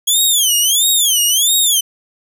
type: tone with vibrato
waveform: 15% pulse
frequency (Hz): 3284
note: G#7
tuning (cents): -20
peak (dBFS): -4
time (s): 0.07-1.81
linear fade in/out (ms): 10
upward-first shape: sine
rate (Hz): 1.5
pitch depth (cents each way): 240
effects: none